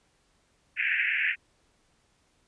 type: band-pass noise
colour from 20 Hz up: pink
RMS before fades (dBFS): -27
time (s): 0.76-1.36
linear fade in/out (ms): 50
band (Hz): 1600 to 2700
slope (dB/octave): 96
effects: pink hiss -68 dBFS RMS until 2.47 s + resampled to 22050 Hz